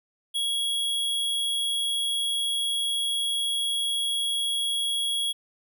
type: tone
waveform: square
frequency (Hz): 3322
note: G#7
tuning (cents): 0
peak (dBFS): -25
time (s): 0.34-5.33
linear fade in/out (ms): 20
effects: none